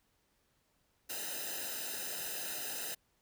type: noise with comb filter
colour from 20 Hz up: white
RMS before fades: -40 dBFS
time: 1.09-2.95 s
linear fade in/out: 10 ms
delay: 0.89 ms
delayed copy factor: -1
effects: pink hiss -75 dBFS RMS until 3.21 s